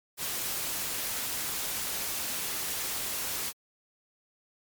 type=noise; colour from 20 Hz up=white; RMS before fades=-33 dBFS; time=0.17-3.53 s; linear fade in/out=50 ms; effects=MP3 96 kbps